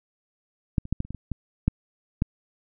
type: clicks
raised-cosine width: 5 ms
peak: -9 / -25 / -11 / -13 / -30 / -21 / -25 / -16 / -7 / -9 dBFS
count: 10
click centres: 0.782 / 0.854 / 0.926 / 1.004 / 1.05 / 1.106 / 1.147 / 1.317 / 1.68 / 2.221 s
effects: none